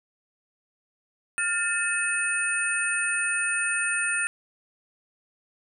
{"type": "tone cluster", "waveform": "sine", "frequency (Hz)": [1414, 1791, 2569, 8990], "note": ["F6", "A6", "E7", "C#9"], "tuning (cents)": [21, 30, -45, 23], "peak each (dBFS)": -29, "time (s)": [1.38, 4.27], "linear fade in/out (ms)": 0, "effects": []}